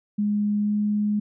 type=tone with pitch glide; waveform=sine; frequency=207.4 to 208.7 Hz; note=G#3 to G#3; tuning=-2 to +9 cents; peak=-20 dBFS; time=0.18-1.2 s; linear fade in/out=10 ms; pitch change=+11 cents; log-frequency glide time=0.61-0.71 s; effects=none